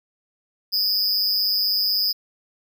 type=tone with amplitude modulation; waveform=square; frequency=4978 Hz; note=D#8; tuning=in tune; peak=-15 dBFS; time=0.72-2.13 s; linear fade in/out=20 ms; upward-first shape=sine; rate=200 Hz; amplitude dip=100%; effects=none